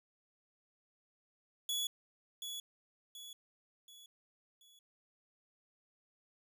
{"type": "tone with echo", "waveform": "sawtooth", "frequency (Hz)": 3392, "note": "G#7", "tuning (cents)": 36, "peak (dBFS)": -31, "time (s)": [1.69, 1.87], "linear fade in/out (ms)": 2, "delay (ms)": 730, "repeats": 4, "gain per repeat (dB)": -7, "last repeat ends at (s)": 4.79, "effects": []}